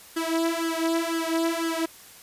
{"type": "tone with flanger", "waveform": "sawtooth", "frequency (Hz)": 329.6, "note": "E4", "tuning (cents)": 0, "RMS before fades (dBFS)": -26, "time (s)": [0.16, 1.86], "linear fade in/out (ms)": 10, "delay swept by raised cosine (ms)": [0.61, 3.31], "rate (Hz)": 2, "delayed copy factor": 0.95, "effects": ["white hiss -48 dBFS RMS until 2.22 s", "resampled to 32000 Hz"]}